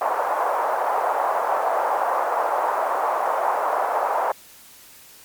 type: band-pass noise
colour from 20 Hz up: white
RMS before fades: -22 dBFS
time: 0.01-4.32 s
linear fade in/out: 5 ms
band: 600 to 1000 Hz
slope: 24 dB/octave
effects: white hiss -47 dBFS RMS until 5.24 s + MP3 96 kbps